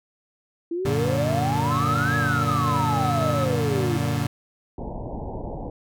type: exponential two-way sweep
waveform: sine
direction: up then down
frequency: 329.7 to 1700 to 329.7 Hz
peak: -24 dBFS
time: 0.71-3.97 s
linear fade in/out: 5 ms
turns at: 2.16 s
type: chord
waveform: 30% pulse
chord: Gb augmented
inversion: none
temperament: equal with one note detuned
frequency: 92.5 / 116.54 / 144.73 Hz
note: Gb2 / Bb2 / D3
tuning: 0 / 0 / -25 cents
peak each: -27 / -23 / -23 dBFS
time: 0.85-4.27 s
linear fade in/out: 5 ms
type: tone with vibrato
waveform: triangle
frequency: 1296 Hz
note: E6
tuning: 30 cents flat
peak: -26 dBFS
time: 1.7-3.46 s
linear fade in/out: 20 ms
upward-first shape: triangle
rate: 8.5 Hz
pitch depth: 24 cents each way
type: low-pass noise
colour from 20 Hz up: pink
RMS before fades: -32 dBFS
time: 4.78-5.7 s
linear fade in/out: 2 ms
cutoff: 930 Hz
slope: 96 dB/octave
effects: none